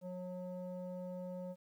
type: tone with low-pass filter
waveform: square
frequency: 181.5 Hz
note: F#3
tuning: 33 cents flat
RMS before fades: -44 dBFS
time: 0.01-1.56 s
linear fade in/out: 50 ms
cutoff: 650 Hz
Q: 8.5
effects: 12-bit